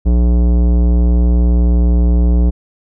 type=tone with tanh clipping; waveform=sine; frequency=59.6 Hz; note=A#1; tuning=39 cents sharp; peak=-10 dBFS; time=0.05-2.51 s; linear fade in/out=20 ms; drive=16 dB; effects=none